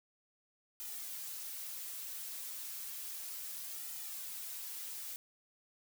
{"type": "noise with flanger", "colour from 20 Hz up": "blue", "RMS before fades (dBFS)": -44, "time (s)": [0.8, 5.16], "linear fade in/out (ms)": 0, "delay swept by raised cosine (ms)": [1.8, 7.4], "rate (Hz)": 0.32, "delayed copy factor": -0.6, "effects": []}